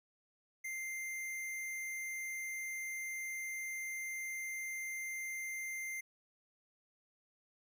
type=tone; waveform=square; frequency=2093 Hz; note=C7; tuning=in tune; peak=-40 dBFS; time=0.64-6.01 s; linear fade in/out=10 ms; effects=none